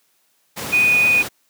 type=tone in noise; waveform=sine; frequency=2476 Hz; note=D#7; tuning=9 cents flat; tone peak=-12 dBFS; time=0.72-1.23 s; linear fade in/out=20 ms; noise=pink; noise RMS=-27 dBFS; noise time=0.56-1.29 s; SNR=+12 dB; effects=white hiss -63 dBFS RMS until 1.49 s + high-pass 150 Hz 12 dB/octave